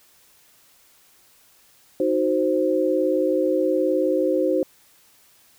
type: chord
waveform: sine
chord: C diminished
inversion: first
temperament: equal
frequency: 311.1 / 370 / 523.3 Hz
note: Eb4 / Gb4 / C5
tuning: 0 / 0 / 0 cents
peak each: -23 / -23 / -21 dBFS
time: 2-4.63 s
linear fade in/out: 2 ms
effects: white hiss -56 dBFS RMS until 5.58 s